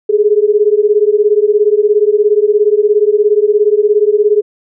sine beating tone pair, 410 / 427 Hz, G#4 / G#4, -22 / +48 cents, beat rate 17 Hz, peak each -10 dBFS, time 0.09-4.42 s, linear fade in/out 10 ms, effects none

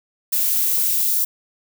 violet noise with high-pass filter sweep, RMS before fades -19 dBFS, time 0.32-1.25 s, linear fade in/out 10 ms, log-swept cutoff 200 to 5400 Hz, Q 0.77, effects none

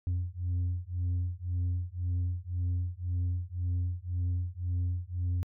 sine beating tone pair, 88.1 / 90 Hz, F2 / F#2, +16 / -47 cents, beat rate 1.9 Hz, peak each -30 dBFS, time 0.07-5.43 s, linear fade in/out 0 ms, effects tanh soft clip ceiling -26 dBFS

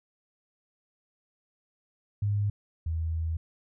sine tone pair in turn, 102.7 / 81.11 Hz, G#2 / E2, -19 / -27 cents, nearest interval major third, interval 408 cents, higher first, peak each -24 / -27 dBFS, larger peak first, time 2.22-2.5 / 2.86-3.37 s, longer second, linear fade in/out 5 ms, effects none

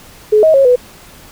sine tone with pitch steps, 425.7 / 633 / 545 / 495.3 Hz, G#4 / D#5 / C#5 / B4, +43 / +30 / -29 / +5 cents, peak -5 dBFS, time 0.32-0.76 s, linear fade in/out 10 ms, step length 110 ms, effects pink hiss -39 dBFS RMS until 1.31 s

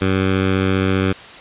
10% pulse tone with notch filter, 95.1 Hz, F#2, 48 cents sharp, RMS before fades -17 dBFS, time 0.01-1.13 s, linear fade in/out 10 ms, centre 660 Hz, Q 1.9, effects white hiss -37 dBFS RMS until 1.4 s + resampled to 8000 Hz

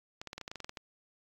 clicks, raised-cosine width 0.2 ms, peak -24 dBFS, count 12, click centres 0.215 / 0.273 / 0.331 / 0.38 / 0.413 / 0.479 / 0.515 / 0.557 / 0.603 / 0.645 / 0.694 / 0.772 s, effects AAC 64 kbps

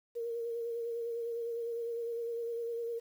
sine tone with vibrato, 466.2 Hz, A#4, in tune, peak -34 dBFS, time 0.15-3 s, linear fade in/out 20 ms, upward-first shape sine, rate 9.9 Hz, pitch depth 27 cents each way, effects 10-bit

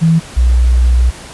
sine tone pair in turn, 163.6 / 61.12 Hz, E3 / B1, -13 / -17 cents, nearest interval octave + perfect fourth, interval 1704 cents, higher first, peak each -6 dBFS, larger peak neither, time 0.01-0.2 / 0.36-1.11 s, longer second, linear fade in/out 20 ms, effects pink hiss -32 dBFS RMS until 1.33 s + resampled to 24000 Hz

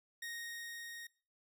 sawtooth tone with level ramp, 1864.7 Hz, A#6, in tune, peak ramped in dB -38 to -43 dBFS, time 0.22-1.07 s, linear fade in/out 5 ms, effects noise-tail reverb RT60 0.5 s tail -24 dB re dry

